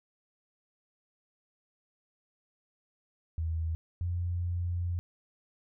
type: tone pair in turn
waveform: sine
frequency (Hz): 81.2 / 87.62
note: E2 / F2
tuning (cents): -26 / +6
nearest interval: minor second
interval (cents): 132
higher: second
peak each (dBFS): -29 / -29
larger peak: neither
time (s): 3.38-3.75 / 4.01-4.99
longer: second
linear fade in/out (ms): 0
effects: none